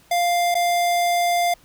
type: tone with dropouts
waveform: square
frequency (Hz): 698.5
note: F5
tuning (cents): 0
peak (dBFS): -18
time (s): 0.11-1.54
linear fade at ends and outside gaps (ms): 5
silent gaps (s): 0.544-0.551
effects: pink hiss -54 dBFS RMS until 1.64 s